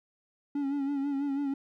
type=tone with vibrato; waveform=triangle; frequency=280 Hz; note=C#4; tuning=18 cents sharp; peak=-26 dBFS; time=0.55-1.54 s; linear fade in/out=5 ms; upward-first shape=sine; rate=6.1 Hz; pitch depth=52 cents each way; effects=none